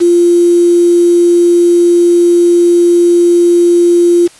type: tone with quantisation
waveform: sine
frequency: 346.9 Hz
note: F4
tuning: 12 cents flat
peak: -4 dBFS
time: 0-4.28 s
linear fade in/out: 20 ms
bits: 4
effects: white hiss -40 dBFS RMS until 4.39 s + resampled to 24000 Hz